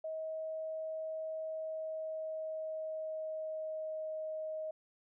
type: tone with pitch glide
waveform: sine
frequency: 635 to 627.3 Hz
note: D#5 to D#5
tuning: +35 to +14 cents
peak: -37 dBFS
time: 0.04-4.71 s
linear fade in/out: 5 ms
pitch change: -21 cents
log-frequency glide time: 1.47-4.13 s
effects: none